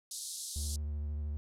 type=band-pass noise; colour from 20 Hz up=white; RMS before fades=-42 dBFS; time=0.11-0.76 s; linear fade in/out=2 ms; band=3800 to 11000 Hz; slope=48 dB/octave
type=tone with vibrato; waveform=triangle; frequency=74.1 Hz; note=D2; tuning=16 cents sharp; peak=-32 dBFS; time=0.56-1.37 s; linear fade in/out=0 ms; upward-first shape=triangle; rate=13 Hz; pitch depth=38 cents each way
effects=none